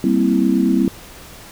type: chord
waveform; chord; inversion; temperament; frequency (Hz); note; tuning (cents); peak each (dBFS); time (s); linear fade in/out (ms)
sine; C dominant seventh; second; equal; 196 / 233.1 / 261.6 / 329.6; G3 / Bb3 / C4 / E4; 0 / 0 / 0 / 0; -18 / -19 / -17 / -19; 0.04-0.88; 2
effects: pink hiss -39 dBFS RMS until 1.51 s